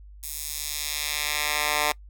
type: tone with high-pass filter sweep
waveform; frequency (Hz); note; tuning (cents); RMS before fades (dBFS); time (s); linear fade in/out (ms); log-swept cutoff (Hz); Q
10% pulse; 149.2; D3; +28; -28; 0.23-1.92; 2; 9300 to 940; 0.76
effects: noise-tail reverb RT60 0.1 s tail -23 dB re dry + added 50 Hz sine -43 dBFS peak until 2.09 s